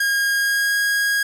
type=tone with pitch glide; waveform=45% pulse; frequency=1627 to 1640.2 Hz; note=G#6 to G#6; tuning=-36 to -22 cents; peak=-17 dBFS; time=0-1.23 s; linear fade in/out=5 ms; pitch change=+14 cents; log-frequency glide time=0.34-0.76 s; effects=none